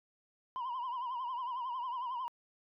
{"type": "tone with vibrato", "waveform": "sine", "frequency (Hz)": 995, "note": "B5", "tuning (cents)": 13, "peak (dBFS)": -33, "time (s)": [0.56, 2.28], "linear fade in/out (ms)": 0, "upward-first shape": "triangle", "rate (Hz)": 11, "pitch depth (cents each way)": 120, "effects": ["tanh soft clip ceiling -34 dBFS"]}